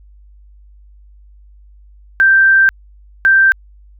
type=tone bursts at uneven times; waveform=sine; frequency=1568 Hz; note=G6; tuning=in tune; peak=-6 dBFS; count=2; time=2.2-2.69 / 3.25-3.52 s; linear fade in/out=0 ms; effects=added 50 Hz sine -40 dBFS peak until 3.99 s